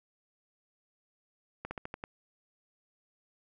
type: slowing click train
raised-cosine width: 0.5 ms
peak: -23 dBFS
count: 6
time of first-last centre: 1.65-2.039 s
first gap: 60 ms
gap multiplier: 1.13
effects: none